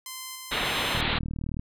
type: tone with tremolo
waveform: 5% pulse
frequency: 1036 Hz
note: C6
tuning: 17 cents flat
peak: -24 dBFS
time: 0.06-1.01 s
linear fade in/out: 2 ms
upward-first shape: square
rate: 1.7 Hz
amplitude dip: 25%
type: low-pass noise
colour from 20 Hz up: white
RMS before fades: -28 dBFS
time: 0.51-1.19 s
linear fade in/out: 10 ms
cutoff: 4100 Hz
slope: 96 dB/octave
type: click train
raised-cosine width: 5 ms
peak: -20 dBFS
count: 26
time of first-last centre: 0.95-1.594 s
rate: 38.8 Hz
effects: none